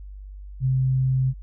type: tone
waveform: sine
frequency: 130.81 Hz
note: C3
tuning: in tune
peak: -18 dBFS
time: 0.6-1.34 s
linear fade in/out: 50 ms
effects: added 49 Hz sine -36 dBFS peak until 1.42 s